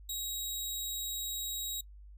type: tone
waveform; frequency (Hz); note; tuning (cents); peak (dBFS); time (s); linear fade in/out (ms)
15% pulse; 3820; A#7; +42; -28; 0.09-1.81; 5
effects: noise-tail reverb RT60 0.1 s tail -24 dB re dry + added 50 Hz sine -49 dBFS peak until 2.17 s